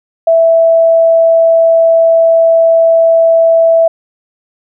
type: tone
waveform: sine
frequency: 659.3 Hz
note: E5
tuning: in tune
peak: -4 dBFS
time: 0.27-3.88 s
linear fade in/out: 5 ms
effects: none